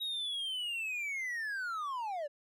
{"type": "linear sweep", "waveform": "triangle", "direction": "down", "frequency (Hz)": [3827, 554.4], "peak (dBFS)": -33, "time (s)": [0, 2.28], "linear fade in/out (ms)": 20, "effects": []}